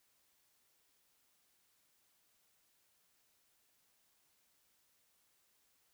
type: silence
effects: white hiss -75 dBFS RMS until 5.93 s